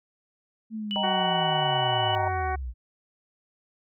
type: linear sweep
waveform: sine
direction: down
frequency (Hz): 224.1 to 55.9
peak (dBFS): -30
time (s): 0.7-2.74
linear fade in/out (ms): 50
type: tone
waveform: sine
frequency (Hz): 2960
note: F#7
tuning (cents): 0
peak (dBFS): -28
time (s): 0.91-2.15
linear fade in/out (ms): 0
type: chord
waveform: sine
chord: Eb major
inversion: none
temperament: just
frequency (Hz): 622.3 / 777.8 / 933.4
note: Eb5 / G5 / Bb5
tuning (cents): 0 / -14 / +2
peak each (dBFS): -31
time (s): 0.96-2.28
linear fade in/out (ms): 0
type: harmonic tone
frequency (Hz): 374.2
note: F#4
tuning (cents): +20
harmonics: 1 / 2 / 3 / 4 / 5 / 6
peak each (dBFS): -35 / -28 / -35 / -36 / -39 / -42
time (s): 1.03-2.56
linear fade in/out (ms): 10
effects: none